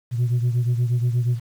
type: beating tone pair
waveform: sine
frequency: 120 / 128.4 Hz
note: B2 / C3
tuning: -49 / -32 cents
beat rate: 8.4 Hz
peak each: -17 / -23 dBFS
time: 0.11-1.4 s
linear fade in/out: 50 ms
effects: tanh soft clip ceiling -15 dBFS + 8-bit